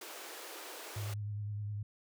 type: high-pass noise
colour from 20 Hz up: pink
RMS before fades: -47 dBFS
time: 0.01-1.14 s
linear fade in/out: 5 ms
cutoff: 320 Hz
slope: 48 dB/octave
type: tone with vibrato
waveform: sine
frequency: 103.83 Hz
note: G#2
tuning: in tune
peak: -36 dBFS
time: 0.96-1.83 s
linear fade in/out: 5 ms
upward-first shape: sine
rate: 9.7 Hz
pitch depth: 30 cents each way
effects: none